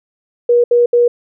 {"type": "tone bursts", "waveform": "sine", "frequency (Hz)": 480, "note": "B4", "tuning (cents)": -49, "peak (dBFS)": -7, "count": 3, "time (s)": [0.49, 1.08], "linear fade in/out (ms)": 5, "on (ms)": 150, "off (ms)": 70, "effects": []}